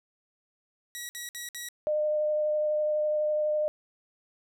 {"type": "tone bursts", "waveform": "10% pulse", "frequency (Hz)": 1922, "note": "B6", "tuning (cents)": -48, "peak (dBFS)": -27, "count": 4, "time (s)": [0.95, 1.687], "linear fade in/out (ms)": 0, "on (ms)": 140, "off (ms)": 59}
{"type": "tone with vibrato", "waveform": "sine", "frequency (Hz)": 606, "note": "D#5", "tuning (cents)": -46, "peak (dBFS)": -24, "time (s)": [1.87, 3.68], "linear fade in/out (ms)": 0, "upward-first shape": "triangle", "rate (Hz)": 12, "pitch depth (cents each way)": 12}
{"effects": []}